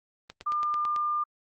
click train, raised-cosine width 0.2 ms, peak -23 dBFS, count 7, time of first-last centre 0.3-0.962 s, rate 9.06 Hz
sine tone, 1200 Hz, D6, 37 cents sharp, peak -25 dBFS, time 0.46-1.24 s, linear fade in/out 10 ms
effects Opus 24 kbps

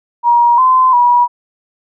sine tone with pitch steps, 951 / 1029 / 968 Hz, A#5 / C6 / B5, +34 / -29 / -35 cents, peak -6 dBFS, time 0.23-1.28 s, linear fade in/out 50 ms, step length 350 ms, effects none

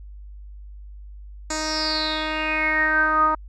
10% pulse tone with low-pass filter sweep, 311.1 Hz, D#4, in tune, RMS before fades -22 dBFS, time 1.5-3.35 s, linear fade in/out 5 ms, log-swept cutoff 6900 to 1100 Hz, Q 9.4, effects added 50 Hz sine -37 dBFS peak until 3.48 s

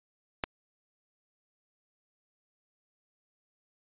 clicks, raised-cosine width 0.3 ms, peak -12 / -26 dBFS, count 2, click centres 0.438 / 0.441 s, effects resampled to 8000 Hz

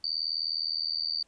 sine tone with amplitude modulation, 4600 Hz, D8, 37 cents flat, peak -24 dBFS, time 0.04-1.23 s, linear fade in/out 2 ms, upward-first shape sine, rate 79.7 Hz, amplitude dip 100%, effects pink hiss -67 dBFS RMS until 1.27 s + resampled to 22050 Hz

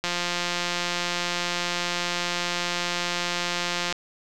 click train, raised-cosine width 0.2 ms, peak -9 dBFS, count 681, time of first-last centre 0.04-3.926 s, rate 175 Hz, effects none

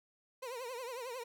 30% pulse tone with vibrato, 493.9 Hz, B4, in tune, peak -38 dBFS, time 0.42-1.24 s, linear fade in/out 10 ms, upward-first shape triangle, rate 11 Hz, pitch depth 150 cents each way, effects none

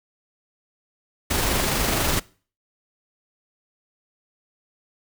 pink noise with amplitude modulation, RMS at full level -21 dBFS, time 1.3-2.2 s, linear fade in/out 10 ms, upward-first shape sine, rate 24.2 Hz, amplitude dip 30%, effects noise-tail reverb RT60 0.4 s tail -22 dB re dry

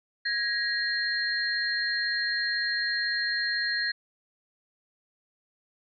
sine tone cluster, 1654 / 1892 / 4204 Hz, G#6 / A#6 / C8, -8 / +25 / +7 cents, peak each -30 dBFS, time 0.25-3.92 s, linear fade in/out 10 ms, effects none

